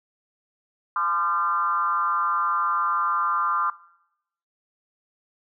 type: tone with frequency modulation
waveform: sine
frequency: 1200 Hz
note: D6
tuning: 37 cents sharp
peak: -21 dBFS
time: 0.96-3.7 s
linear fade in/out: 2 ms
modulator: 173 Hz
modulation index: 1.1
effects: noise-tail reverb RT60 0.8 s tail -20 dB re dry